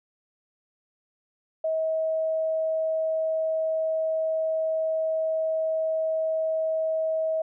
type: tone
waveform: sine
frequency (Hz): 639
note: D#5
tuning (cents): +46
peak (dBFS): -23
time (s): 1.64-7.42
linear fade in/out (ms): 5
effects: none